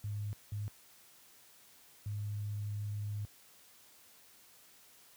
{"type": "tone bursts at uneven times", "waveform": "sine", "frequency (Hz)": 103.83, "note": "G#2", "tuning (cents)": 0, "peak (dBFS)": -35, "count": 3, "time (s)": [[0.04, 0.33], [0.52, 0.68], [2.06, 3.25]], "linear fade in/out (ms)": 0, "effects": ["white hiss -61 dBFS RMS until 5.16 s", "high-pass 60 Hz 12 dB/octave"]}